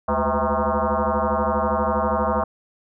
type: tone with frequency modulation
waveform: sine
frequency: 209.8 Hz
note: G#3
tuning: 18 cents sharp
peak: -18 dBFS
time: 0.08-2.44 s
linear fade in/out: 5 ms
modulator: 144 Hz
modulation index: 7.3
effects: none